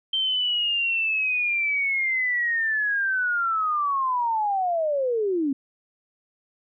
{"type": "linear sweep", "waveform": "sine", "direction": "down", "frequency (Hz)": [3136, 261.6], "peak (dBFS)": -21, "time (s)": [0.13, 5.53], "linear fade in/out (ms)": 5, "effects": []}